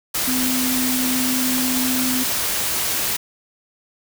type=tone in noise; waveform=sine; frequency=255 Hz; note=C4; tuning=44 cents flat; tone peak=-21 dBFS; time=0.27-2.24 s; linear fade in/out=10 ms; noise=white; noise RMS=-22 dBFS; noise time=0.14-3.17 s; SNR=-2 dB; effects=none